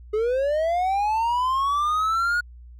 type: linear sweep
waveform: triangle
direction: up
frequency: 415.3 to 1454 Hz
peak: -18 dBFS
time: 0.13-2.41 s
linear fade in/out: 10 ms
effects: added 60 Hz sine -41 dBFS peak until 2.79 s